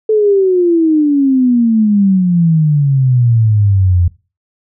sine exponential sweep, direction down, 440 to 85.4 Hz, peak -7 dBFS, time 0.09-4.08 s, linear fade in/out 5 ms, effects noise-tail reverb RT60 0.3 s tail -20 dB re dry

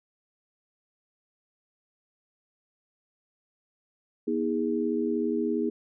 sine tone cluster, 241.3 / 318.3 / 410.7 Hz, B3 / D#4 / G#4, -40 / +39 / -19 cents, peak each -29 dBFS, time 4.27-5.7 s, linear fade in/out 10 ms, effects none

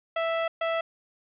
sawtooth tone bursts at uneven times, 659.3 Hz, E5, in tune, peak -21 dBFS, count 2, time 0.16-0.48 / 0.61-0.81 s, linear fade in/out 5 ms, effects resampled to 8000 Hz + 9-bit

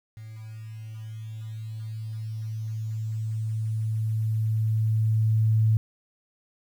sine tone with level ramp, 110 Hz, A2, in tune, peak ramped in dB -38 to -17 dBFS, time 0.17-5.77 s, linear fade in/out 0 ms, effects 9-bit

